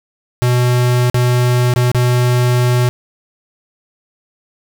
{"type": "tone with dropouts", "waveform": "square", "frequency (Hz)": 123.47, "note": "B2", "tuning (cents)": 0, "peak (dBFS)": -11, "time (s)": [0.42, 2.89], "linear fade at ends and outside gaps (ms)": 0, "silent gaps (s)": [[1.099, 1.144], [1.738, 1.761], [1.916, 1.947]], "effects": []}